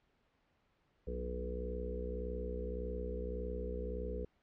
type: harmonic tone with a mistuned harmonic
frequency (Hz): 61.74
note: B1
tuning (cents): 0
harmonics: 1 / 3 / 4 / 5 / 6 / 7 / 8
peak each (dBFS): -40 / -47 / -52 / -54 / -52 / -44 / -44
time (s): 1.07-4.25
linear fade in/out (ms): 5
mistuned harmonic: 4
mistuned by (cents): -29
effects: pink hiss -75 dBFS RMS until 4.42 s + low-pass 3000 Hz 12 dB/octave